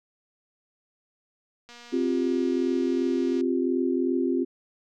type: click train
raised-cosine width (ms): 0.2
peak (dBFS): -30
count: 412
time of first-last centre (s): 1.69-3.41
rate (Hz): 239
type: chord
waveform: sine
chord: C suspended fourth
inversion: none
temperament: equal with one note detuned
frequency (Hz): 262.8 / 349.2 / 392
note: C4 / F4 / G4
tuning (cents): +8 / 0 / 0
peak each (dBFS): -25 / -26 / -30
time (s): 1.92-4.45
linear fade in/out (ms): 20
effects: none